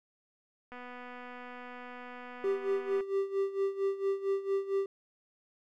click train, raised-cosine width 0.5 ms, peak -32 dBFS, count 566, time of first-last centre 0.72-3.007 s, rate 247 Hz
triangle tone with tremolo, 392 Hz, G4, in tune, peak -24 dBFS, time 2.44-4.86 s, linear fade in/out 2 ms, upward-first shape sine, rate 4.4 Hz, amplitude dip 80%
effects none

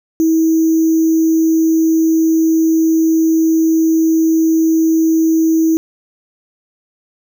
sine tone with sample-and-hold, 323.1 Hz, E4, 35 cents flat, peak -9 dBFS, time 0.2-5.77 s, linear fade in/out 0 ms, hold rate 6300 Hz, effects none

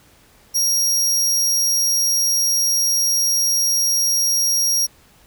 sawtooth tone, 5630 Hz, F8, 13 cents sharp, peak -13 dBFS, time 0.54-4.87 s, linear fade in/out 20 ms, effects pink hiss -52 dBFS RMS until 5.26 s

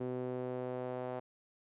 sawtooth tone with band-pass filter sweep, 126.1 Hz, B2, 36 cents sharp, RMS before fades -39 dBFS, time 0-1.2 s, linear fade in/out 10 ms, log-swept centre 370 to 630 Hz, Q 1.9, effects resampled to 8000 Hz

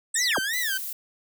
sine linear sweep, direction down, 8372 to 73.42 Hz, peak -23 dBFS, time 0.14-0.39 s, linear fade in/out 5 ms
sawtooth tone with vibrato, 1757 Hz, A6, 3 cents flat, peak -22 dBFS, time 0.15-0.78 s, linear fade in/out 10 ms, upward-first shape sine, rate 2.9 Hz, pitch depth 230 cents each way
violet noise, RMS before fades -33 dBFS, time 0.53-0.93 s, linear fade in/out 5 ms
effects none

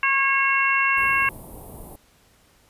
harmonic tone, 545 Hz, C#5, 29 cents flat, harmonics 2 / 3 / 4 / 5, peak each -23 / -23 / -23 / -23 dBFS, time 0.03-1.29 s, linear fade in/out 2 ms
pink band-stop noise, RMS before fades -40 dBFS, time 0.97-1.96 s, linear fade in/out 5 ms, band 1000 to 9200 Hz, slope 48 dB/octave
effects pink hiss -58 dBFS RMS until 2.69 s + resampled to 32000 Hz

